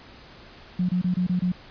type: tone bursts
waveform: sine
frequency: 180.2 Hz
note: F#3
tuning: 45 cents flat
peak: -20 dBFS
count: 6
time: 0.79-1.52 s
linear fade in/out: 5 ms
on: 100 ms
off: 26 ms
effects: pink hiss -47 dBFS RMS until 1.7 s + resampled to 11025 Hz